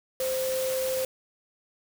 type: tone in noise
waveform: sine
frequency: 521 Hz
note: C5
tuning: 7 cents flat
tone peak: -26 dBFS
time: 0.2-1.05 s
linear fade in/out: 2 ms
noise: white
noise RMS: -35 dBFS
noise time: 0.2-1.05 s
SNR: +6 dB
effects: none